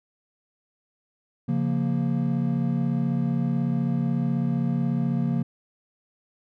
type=chord; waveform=triangle; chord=Bb minor; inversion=first; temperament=equal; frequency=138.59 / 174.61 / 233.1 Hz; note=Db3 / F3 / Bb3; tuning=0 / 0 / 0 cents; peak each=-24 / -25 / -24 dBFS; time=1.48-5.43 s; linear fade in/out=10 ms; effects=none